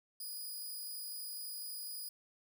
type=tone; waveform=10% pulse; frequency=4938 Hz; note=D#8; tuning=14 cents flat; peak=-35 dBFS; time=0.2-2.09 s; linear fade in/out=5 ms; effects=none